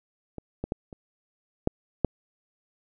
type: clicks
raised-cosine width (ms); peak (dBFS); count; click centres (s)
2; -23 / -17 / -14 / -28 / -8 / -7; 6; 0.383 / 0.64 / 0.721 / 0.928 / 1.674 / 2.047
effects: none